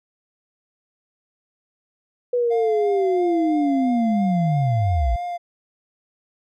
sine linear sweep, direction down, 493.9 to 51.91 Hz, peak -17 dBFS, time 2.33-5.16 s, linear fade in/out 5 ms
triangle tone with vibrato, 698.5 Hz, F5, in tune, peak -23 dBFS, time 2.5-5.38 s, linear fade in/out 20 ms, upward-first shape triangle, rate 3 Hz, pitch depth 27 cents each way
effects none

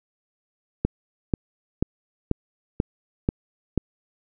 click train, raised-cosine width 3 ms, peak -7 dBFS, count 7, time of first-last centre 0.85-3.777 s, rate 2.05 Hz, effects none

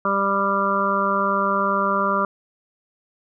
harmonic tone, 197.5 Hz, G3, 13 cents sharp, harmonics 1 / 2 / 3 / 5 / 6 / 7, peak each -27 / -29 / -26 / -26 / -21 / -26 dBFS, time 0.05-2.25 s, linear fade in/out 2 ms, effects none

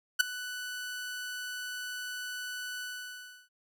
sawtooth tone with ADSR envelope, 1489 Hz, F#6, 11 cents sharp, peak -14 dBFS, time 0.19-3.49 s, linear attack 16 ms, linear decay 7 ms, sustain -19 dB, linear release 680 ms, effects none

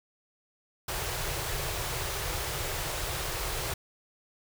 pink band-stop noise, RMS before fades -33 dBFS, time 0.88-3.74 s, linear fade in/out 5 ms, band 160 to 340 Hz, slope 48 dB/octave, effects none

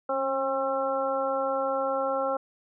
harmonic tone with a mistuned harmonic, 268.5 Hz, C4, 45 cents sharp, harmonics 1 / 2 / 3 / 4 / 5, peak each -38 / -27 / -32 / -35 / -32 dBFS, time 0.09-2.37 s, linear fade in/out 5 ms, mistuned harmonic 1, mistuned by +27 cents, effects none

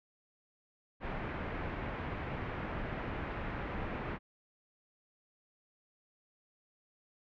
pink low-pass noise, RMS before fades -39 dBFS, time 1-4.19 s, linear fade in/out 50 ms, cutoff 2300 Hz, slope 24 dB/octave, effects none

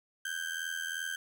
35% pulse ring-modulated tone, 1568 Hz, G6, in tune, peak -30 dBFS, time 0.25-1.16 s, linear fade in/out 2 ms, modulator 41.4 Hz, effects none

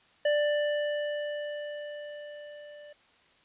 square tone with level ramp, 590 Hz, D5, 8 cents sharp, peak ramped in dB -23 to -47 dBFS, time 0.25-2.93 s, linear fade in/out 5 ms, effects white hiss -62 dBFS RMS until 3.44 s + resampled to 8000 Hz

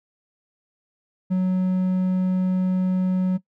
triangle tone, 185 Hz, F#3, in tune, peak -16 dBFS, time 1.3-3.38 s, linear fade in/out 20 ms, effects noise-tail reverb RT60 0.1 s tail -18 dB re dry

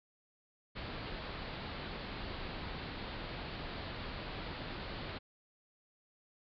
pink low-pass noise, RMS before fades -43 dBFS, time 0.75-5.19 s, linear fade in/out 20 ms, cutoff 4700 Hz, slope 96 dB/octave, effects none

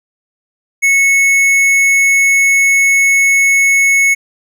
sine tone with tanh clipping, 2200 Hz, C#7, 14 cents flat, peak -9 dBFS, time 0.82-4.15 s, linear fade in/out 20 ms, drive 13 dB, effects none

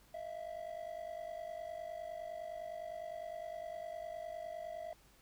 triangle ring-modulated tone, 659.3 Hz, E5, in tune, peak -37 dBFS, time 0.14-4.93 s, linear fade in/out 2 ms, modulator 24.9 Hz, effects added 50 Hz sine -70 dBFS peak until 5.21 s + pink hiss -66 dBFS RMS until 5.21 s

